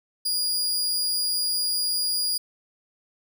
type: tone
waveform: sawtooth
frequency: 4861 Hz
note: D#8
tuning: 41 cents flat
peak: -20 dBFS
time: 0.25-2.38 s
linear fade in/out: 10 ms
effects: none